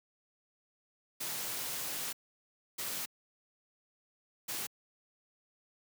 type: noise bursts at uneven times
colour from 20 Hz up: white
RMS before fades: -38 dBFS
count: 3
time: 1.2-2.13 / 2.78-3.06 / 4.48-4.67 s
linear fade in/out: 10 ms
effects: high-pass 100 Hz 12 dB/octave